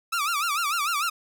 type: tone with vibrato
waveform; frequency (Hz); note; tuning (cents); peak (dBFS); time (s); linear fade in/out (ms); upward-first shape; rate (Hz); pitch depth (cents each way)
sawtooth; 1264; D#6; +27; -20; 0.12-1.1; 10; sine; 6.7; 180
effects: none